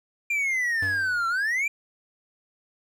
triangle exponential two-way sweep, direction down then up, 2400 to 1341 to 2400 Hz, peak -21 dBFS, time 0.3-1.68 s, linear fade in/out 5 ms, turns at 1.28 s
square tone with exponential decay, 96 Hz, G2, 36 cents flat, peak -31 dBFS, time 0.82-1.42 s, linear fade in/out 5 ms, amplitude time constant 130 ms
effects none

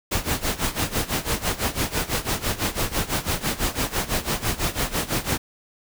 pink noise with tremolo, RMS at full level -22 dBFS, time 0.11-5.38 s, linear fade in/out 10 ms, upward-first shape sine, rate 6 Hz, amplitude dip 85%, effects none

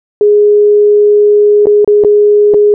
sine tone with dropouts, 415.3 Hz, G#4, in tune, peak -3 dBFS, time 0.21-2.74 s, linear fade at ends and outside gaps 1 ms, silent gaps 1.657-1.669 / 1.846-1.876 / 2.038-2.047 / 2.538-2.543 s, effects none

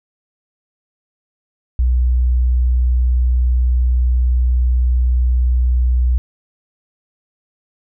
sine tone, 61.74 Hz, B1, in tune, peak -11 dBFS, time 1.79-6.18 s, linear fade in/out 0 ms, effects none

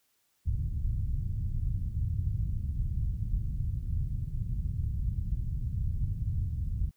white low-pass noise, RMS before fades -31 dBFS, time 0.45-6.91 s, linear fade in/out 20 ms, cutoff 110 Hz, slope 24 dB/octave, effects white hiss -73 dBFS RMS until 6.96 s

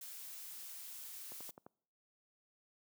blue noise, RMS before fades -49 dBFS, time 0.01-1.51 s, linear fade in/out 5 ms
click train, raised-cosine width 1 ms, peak -38 dBFS, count 5, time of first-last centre 1.32-1.665 s, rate 11.6 Hz
effects noise-tail reverb RT60 0.7 s tail -26 dB re dry + high-pass 150 Hz 12 dB/octave

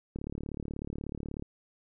click train, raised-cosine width 3 ms, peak -24 dBFS, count 47, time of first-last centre 0.16-1.424 s, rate 36.4 Hz, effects none

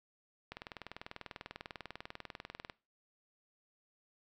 click train, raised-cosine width 0.3 ms, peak -27 dBFS, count 45, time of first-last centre 0.52-2.698 s, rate 20.2 Hz, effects noise-tail reverb RT60 0.3 s tail -20 dB re dry

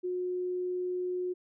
sine tone, 362.1 Hz, F#4, 37 cents flat, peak -30 dBFS, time 0.03-1.34 s, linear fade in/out 20 ms, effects none

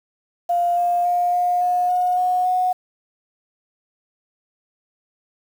sine tone with pitch steps, 698.5 / 703.4 / 708.3 / 713.2 / 718.1 / 723.1 / 728.2 / 733.2 Hz, F5 / F5 / F5 / F5 / F5 / F#5 / F#5 / F#5, 0 / +12 / +24 / +36 / +48 / -40 / -28 / -16 cents, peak -16 dBFS, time 0.49-2.73 s, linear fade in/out 10 ms, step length 280 ms, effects 7-bit

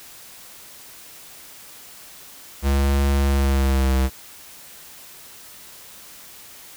square tone with pitch glide, 69.3 to 65.75 Hz, C#2 to C2, 0 to +9 cents, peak -17 dBFS, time 2.62-4.1 s, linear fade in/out 50 ms, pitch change -91 cents, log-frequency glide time 3.28-3.98 s, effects white hiss -43 dBFS RMS until 6.76 s

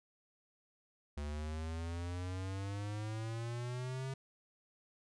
square exponential sweep, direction up, 72.3 to 134.9 Hz, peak -39 dBFS, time 1.17-4.14 s, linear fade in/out 5 ms, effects resampled to 22050 Hz

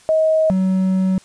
sine / triangle tone pair in turn, 633 / 188.19 Hz, D#5 / F#3, +30 / +30 cents, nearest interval octave + major sixth, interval 2100 cents, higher first, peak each -12 dBFS, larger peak neither, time 0.09-0.5 / 0.5-1.18 s, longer second, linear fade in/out 0 ms, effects white hiss -49 dBFS RMS until 1.24 s + resampled to 22050 Hz

